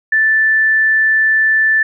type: tone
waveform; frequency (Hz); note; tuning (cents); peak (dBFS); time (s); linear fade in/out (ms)
sine; 1760; A6; 0; -9; 0.12-1.83; 5
effects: none